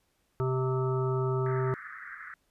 harmonic tone, 130 Hz, C3, 11 cents flat, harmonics 1 / 3 / 5 / 7 / 9 / 10, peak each -28 / -30 / -42 / -41 / -42 / -39 dBFS, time 0.4-1.74 s, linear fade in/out 0 ms
white band-pass noise, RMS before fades -44 dBFS, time 1.46-2.34 s, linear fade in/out 0 ms, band 1200 to 2000 Hz, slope 96 dB/octave
effects pink hiss -73 dBFS RMS until 2.5 s + resampled to 32000 Hz

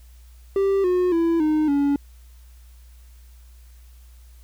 triangle tone with pitch steps, 392 / 361.5 / 333.5 / 307.6 / 283.7 Hz, G4 / F#4 / E4 / D#4 / C#4, 0 / -40 / +20 / -20 / +40 cents, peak -15 dBFS, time 0.56-1.96 s, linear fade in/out 2 ms, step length 280 ms, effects added 60 Hz sine -44 dBFS peak until 4.43 s + white hiss -59 dBFS RMS until 4.43 s

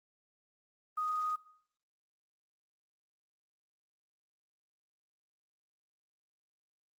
sine tone with quantisation, 1244.5 Hz, D#6, in tune, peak -31 dBFS, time 0.97-1.36 s, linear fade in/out 10 ms, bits 10, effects noise-tail reverb RT60 0.6 s tail -18 dB re dry + Opus 24 kbps

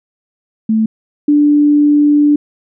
sine tone pair in turn, 220 / 293.7 Hz, A3 / D4, 0 / 0 cents, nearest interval perfect fourth, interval 500 cents, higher second, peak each -9 / -6 dBFS, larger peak second, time 0.69-0.86 / 1.28-2.36 s, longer second, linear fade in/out 5 ms, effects none

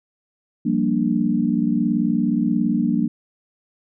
sine chord, G minor seventh, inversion third, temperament equal, 174.61 / 196 / 233.1 / 293.7 Hz, F3 / G3 / Bb3 / D4, 0 / 0 / 0 / 0 cents, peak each -25 / -23 / -20 / -23 dBFS, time 0.65-3.08 s, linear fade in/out 10 ms, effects none

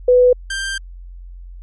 sine / sawtooth tone pair in turn, 497.2 / 1578.5 Hz, B4 / G6, +12 / +12 cents, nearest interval octave + minor sixth, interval 2000 cents, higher second, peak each -7 / -17 dBFS, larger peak first, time 0.08-0.33 / 0.5-0.78 s, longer second, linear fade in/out 5 ms, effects added 44 Hz sine -32 dBFS peak until 1.62 s + MP3 48 kbps

